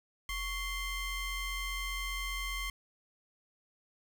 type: ring-modulated tone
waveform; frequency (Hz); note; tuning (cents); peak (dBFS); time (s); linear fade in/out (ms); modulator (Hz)
30% pulse; 1065; C6; +30; -29; 0.29-2.7; 2; 1020
effects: none